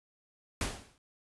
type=noise with exponential decay; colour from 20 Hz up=pink; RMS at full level=-30 dBFS; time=0.61-0.98 s; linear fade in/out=2 ms; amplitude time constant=79 ms; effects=resampled to 24000 Hz